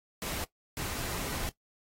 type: noise bursts at uneven times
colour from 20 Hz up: pink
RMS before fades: -36 dBFS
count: 2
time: 0.22-0.44 / 0.77-1.49 s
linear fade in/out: 0 ms
effects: noise-tail reverb RT60 0.1 s tail -17 dB re dry + AAC 48 kbps